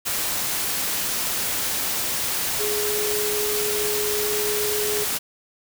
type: tone in noise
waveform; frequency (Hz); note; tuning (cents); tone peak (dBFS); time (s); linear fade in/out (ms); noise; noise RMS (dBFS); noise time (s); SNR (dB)
sine; 418.9; G#4; +15; -25; 2.59-5.05; 20; white; -25; 0.05-5.19; -3
effects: none